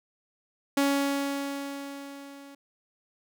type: tone with level ramp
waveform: sawtooth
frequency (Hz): 279.5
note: C#4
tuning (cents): +14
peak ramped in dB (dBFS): -17 to -42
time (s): 0.77-2.55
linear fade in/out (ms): 5
effects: none